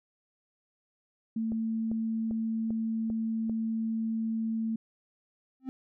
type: tone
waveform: sine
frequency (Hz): 223.8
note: A3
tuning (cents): +30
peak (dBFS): -28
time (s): 1.36-4.76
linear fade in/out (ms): 5
type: click train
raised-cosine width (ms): 2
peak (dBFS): -28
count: 6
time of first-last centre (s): 1.52-3.496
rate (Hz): 2.53
type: tone with exponential growth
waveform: triangle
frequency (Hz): 261.6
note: C4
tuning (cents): 0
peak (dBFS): -27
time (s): 5.6-5.69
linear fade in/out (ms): 0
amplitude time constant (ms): 18
effects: none